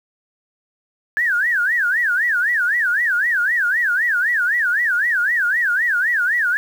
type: tone with vibrato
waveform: sine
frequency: 1661.2 Hz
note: G#6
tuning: in tune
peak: -15 dBFS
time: 1.17-6.57 s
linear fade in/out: 0 ms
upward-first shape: sine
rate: 3.9 Hz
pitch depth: 280 cents each way
effects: 7-bit